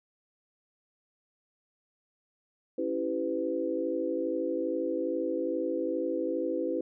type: chord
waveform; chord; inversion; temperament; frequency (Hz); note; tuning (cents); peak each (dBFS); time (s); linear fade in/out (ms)
sine; C# half-diminished seventh; none; equal with one note detuned; 277.2 / 329.6 / 392 / 504.8; C#4 / E4 / G4 / B4; 0 / 0 / 0 / +38; -36 / -32 / -36 / -32; 2.78-6.81; 5
effects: none